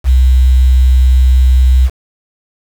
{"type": "tone with quantisation", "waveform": "sine", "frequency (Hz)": 63.9, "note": "C2", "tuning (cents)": -40, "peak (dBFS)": -4, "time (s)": [0.04, 1.9], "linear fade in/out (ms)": 50, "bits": 5, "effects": []}